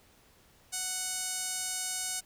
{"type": "tone with band-pass filter", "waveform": "sawtooth", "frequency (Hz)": 740, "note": "F#5", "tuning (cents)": 0, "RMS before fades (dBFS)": -35, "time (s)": [0.72, 2.21], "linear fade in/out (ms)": 20, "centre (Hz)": 8100, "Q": 1.9, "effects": ["pink hiss -62 dBFS RMS until 2.25 s"]}